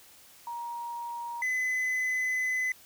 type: tone pair in turn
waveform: sine / triangle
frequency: 944 / 2018 Hz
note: A#5 / B6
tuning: +22 / +37 cents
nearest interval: octave + minor second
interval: 1315 cents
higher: second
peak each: -34 / -25 dBFS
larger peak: second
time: 0.47-1.42 / 1.42-2.72 s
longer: second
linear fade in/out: 2 ms
effects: white hiss -55 dBFS RMS until 2.85 s